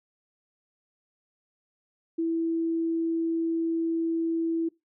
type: tone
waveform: sine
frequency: 329.6 Hz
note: E4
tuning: in tune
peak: -24 dBFS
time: 2.18-4.69 s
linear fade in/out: 10 ms
effects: noise-tail reverb RT60 0.2 s tail -22 dB re dry